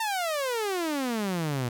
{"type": "exponential sweep", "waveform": "sawtooth", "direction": "down", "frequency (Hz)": [917, 117.6], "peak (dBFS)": -23, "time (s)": [0, 1.69], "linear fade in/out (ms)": 5, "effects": []}